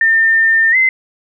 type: tone with pitch glide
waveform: sine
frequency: 1805 to 2061 Hz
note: A6 to C7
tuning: +44 to -27 cents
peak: -8 dBFS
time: 0.01-0.89 s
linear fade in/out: 2 ms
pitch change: +229 cents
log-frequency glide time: 0.71-0.76 s
effects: none